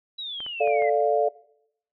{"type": "exponential sweep", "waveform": "sine", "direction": "down", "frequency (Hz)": [3951, 1975.5], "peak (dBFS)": -31, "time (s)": [0.18, 0.9], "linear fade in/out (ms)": 10}
{"type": "clicks", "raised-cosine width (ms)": 0.5, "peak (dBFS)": -27, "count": 4, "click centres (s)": [0.404, 0.464, 0.675, 0.822]}
{"type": "chord", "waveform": "sine", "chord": "D minor", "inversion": "second", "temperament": "equal", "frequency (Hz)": [440, 587.3, 698.5], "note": ["A4", "D5", "F5"], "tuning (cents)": [0, 0, 0], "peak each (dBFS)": -23, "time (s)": [0.6, 1.29], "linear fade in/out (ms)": 10}
{"effects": ["noise-tail reverb RT60 0.7 s tail -20 dB re dry"]}